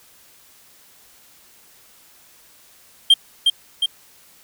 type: tone with echo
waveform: triangle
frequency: 3181 Hz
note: G7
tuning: 25 cents sharp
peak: -6 dBFS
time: 3.1-3.14 s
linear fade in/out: 5 ms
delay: 360 ms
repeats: 2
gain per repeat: -4 dB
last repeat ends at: 3.86 s
effects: white hiss -51 dBFS RMS until 4.43 s

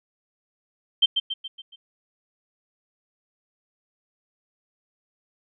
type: tone with echo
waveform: sine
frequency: 3136 Hz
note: G7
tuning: in tune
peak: -13 dBFS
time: 1.02-1.06 s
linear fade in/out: 10 ms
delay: 140 ms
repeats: 5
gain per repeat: -6 dB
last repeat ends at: 1.76 s
effects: none

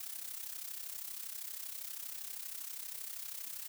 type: noise with amplitude modulation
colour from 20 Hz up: blue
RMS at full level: -41 dBFS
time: 0-3.68 s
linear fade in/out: 5 ms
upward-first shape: sine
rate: 32.6 Hz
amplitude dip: 70%
effects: none

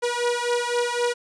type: beating tone pair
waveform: sawtooth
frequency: 480.2 / 484.1 Hz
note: B4 / B4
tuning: -49 / -35 cents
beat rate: 3.9 Hz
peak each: -21 dBFS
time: 0.02-1.14 s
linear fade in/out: 20 ms
effects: resampled to 22050 Hz

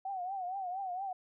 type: tone with vibrato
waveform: sine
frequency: 750 Hz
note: F#5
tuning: 23 cents sharp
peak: -35 dBFS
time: 0.05-1.13 s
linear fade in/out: 5 ms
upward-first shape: triangle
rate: 4.3 Hz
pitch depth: 120 cents each way
effects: none

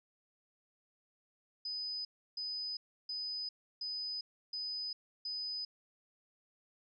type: tone bursts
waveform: sine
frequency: 5000 Hz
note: D#8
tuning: 8 cents sharp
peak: -37 dBFS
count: 6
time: 1.65-5.65 s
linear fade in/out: 5 ms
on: 400 ms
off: 320 ms
effects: none

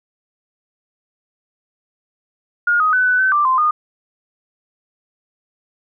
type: tone with pitch steps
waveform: sine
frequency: 1426 / 1254 / 1503 / 1495 / 1530 / 1180 / 1038 / 1224 Hz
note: F6 / D#6 / F#6 / F#6 / G6 / D6 / C6 / D#6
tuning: +36 / +13 / +27 / +17 / -42 / +8 / -14 / -29 cents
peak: -12 dBFS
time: 2.67-3.71 s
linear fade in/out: 5 ms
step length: 130 ms
effects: none

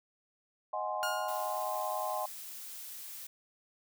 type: chord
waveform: sine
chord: Ab dominant seventh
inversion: second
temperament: equal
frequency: 622.3 / 740 / 830.6 / 1046.5 Hz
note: Eb5 / Gb5 / Ab5 / C6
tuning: 0 / 0 / 0 / 0 cents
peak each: -38 dBFS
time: 0.73-2.26 s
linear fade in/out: 5 ms
type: tone with exponential decay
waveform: sawtooth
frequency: 1420 Hz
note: F6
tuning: 28 cents sharp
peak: -28 dBFS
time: 1.03-1.77 s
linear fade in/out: 0 ms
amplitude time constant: 160 ms
type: noise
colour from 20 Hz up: blue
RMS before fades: -45 dBFS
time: 1.28-3.27 s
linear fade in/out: 5 ms
effects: none

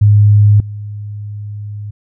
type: tone with level steps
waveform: sine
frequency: 103.83 Hz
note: G#2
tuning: in tune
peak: -4 / -22 dBFS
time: 0.01-1.91 s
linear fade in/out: 10 ms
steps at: 0.6 s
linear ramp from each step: 2 ms
effects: none

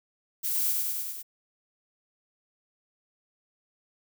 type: noise with echo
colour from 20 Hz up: violet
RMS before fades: -29 dBFS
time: 0.43-0.73 s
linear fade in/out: 20 ms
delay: 100 ms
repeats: 5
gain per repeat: -2 dB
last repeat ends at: 1.23 s
effects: none

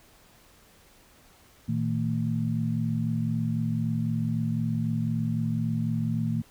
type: tone cluster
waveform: sine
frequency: 115.8 / 159.7 / 225.8 Hz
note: A#2 / D#3 / A3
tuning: -11 / +45 / +45 cents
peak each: -29 dBFS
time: 1.68-6.42 s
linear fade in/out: 10 ms
effects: pink hiss -57 dBFS RMS until 6.5 s

